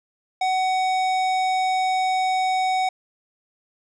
sine tone with hard clipping, 750 Hz, F#5, 23 cents sharp, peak -21 dBFS, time 0.41-2.89 s, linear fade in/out 5 ms, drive 14 dB, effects resampled to 32000 Hz

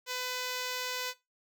5% pulse tone, 502 Hz, B4, 28 cents sharp, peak -22 dBFS, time 0.06-1.14 s, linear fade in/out 50 ms, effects noise-tail reverb RT60 0.2 s tail -17 dB re dry

